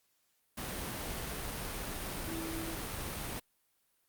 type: tone in noise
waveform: sine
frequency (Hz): 326.5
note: E4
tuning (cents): -17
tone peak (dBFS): -39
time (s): 2.27-2.76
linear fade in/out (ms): 10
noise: pink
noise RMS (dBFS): -39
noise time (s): 0.57-3.4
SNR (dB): -3
effects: white hiss -75 dBFS RMS until 4.08 s + Opus 48 kbps